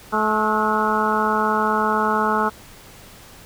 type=harmonic tone with a mistuned harmonic; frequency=215.7 Hz; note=A3; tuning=34 cents flat; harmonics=1 / 2 / 3 / 4 / 5 / 6 / 7; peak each=-25 / -25 / -29 / -23 / -24 / -23 / -27 dBFS; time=0.12-2.5 s; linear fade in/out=20 ms; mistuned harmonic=7; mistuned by=-65 cents; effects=pink hiss -44 dBFS RMS until 3.45 s